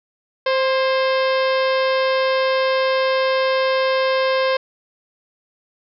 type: harmonic tone with a mistuned harmonic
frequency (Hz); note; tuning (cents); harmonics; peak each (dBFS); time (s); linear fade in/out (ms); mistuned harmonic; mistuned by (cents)
525; C5; +6; 1 / 2 / 3 / 4 / 5 / 6 / 7 / 8 / 9 / 10; -17 / -23 / -27 / -29 / -31 / -33 / -34 / -35 / -36 / -37; 0.46-4.57; 5; 3; +38
effects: none